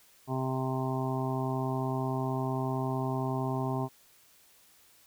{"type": "harmonic tone", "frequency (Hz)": 130.81, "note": "C3", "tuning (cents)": 0, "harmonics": [1, 2, 3, 5, 6, 7, 8], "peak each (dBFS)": [-32, -35, -37, -39, -40, -40, -41], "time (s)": [0.27, 3.89], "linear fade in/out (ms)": 50, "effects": ["white hiss -61 dBFS RMS until 5.06 s"]}